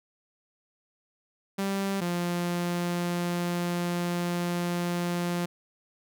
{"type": "tone pair in turn", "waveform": "sawtooth", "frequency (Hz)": [196, 174.62], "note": ["G3", "F3"], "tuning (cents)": [0, 0], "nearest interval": "major second", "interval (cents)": 200, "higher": "first", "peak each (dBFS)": -23, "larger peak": "neither", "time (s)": [[1.58, 2.01], [2.01, 5.46]], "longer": "second", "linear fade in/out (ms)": 10, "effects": []}